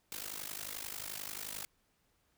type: noise with amplitude modulation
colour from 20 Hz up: white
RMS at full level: -39 dBFS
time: 0.12-1.65 s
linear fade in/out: 0 ms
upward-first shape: sine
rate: 51.3 Hz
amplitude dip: 90%
effects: pink hiss -75 dBFS RMS until 2.37 s